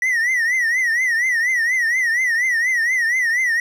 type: tone with vibrato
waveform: triangle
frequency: 1933 Hz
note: B6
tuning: 38 cents flat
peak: -14 dBFS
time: 0.02-3.6 s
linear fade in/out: 2 ms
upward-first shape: triangle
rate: 4.2 Hz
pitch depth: 150 cents each way
effects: none